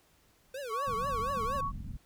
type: tone with vibrato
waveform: square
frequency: 500 Hz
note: B4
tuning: 21 cents sharp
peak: -38 dBFS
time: 0.54-1.61 s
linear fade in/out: 5 ms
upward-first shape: triangle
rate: 4.2 Hz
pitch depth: 280 cents each way
type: tone with pitch glide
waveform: sine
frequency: 1123 to 1115.9 Hz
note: C#6 to C#6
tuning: +22 to +11 cents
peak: -31 dBFS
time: 0.69-1.72 s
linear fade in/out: 50 ms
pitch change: -11 cents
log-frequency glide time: 1.24-1.54 s
type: low-pass noise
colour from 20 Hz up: pink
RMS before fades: -40 dBFS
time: 0.87-1.97 s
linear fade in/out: 5 ms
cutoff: 240 Hz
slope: 48 dB/octave
effects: pink hiss -66 dBFS RMS until 2.05 s